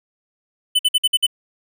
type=tone bursts; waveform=square; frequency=3004 Hz; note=F#7; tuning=26 cents sharp; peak=-13 dBFS; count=6; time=0.75-1.267 s; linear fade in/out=10 ms; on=42 ms; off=53 ms; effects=none